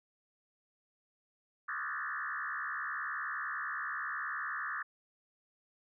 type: tone with frequency modulation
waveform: sine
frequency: 1478 Hz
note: F#6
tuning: 2 cents flat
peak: -35 dBFS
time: 1.68-4.83 s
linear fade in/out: 10 ms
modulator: 70.4 Hz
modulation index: 4.8
effects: none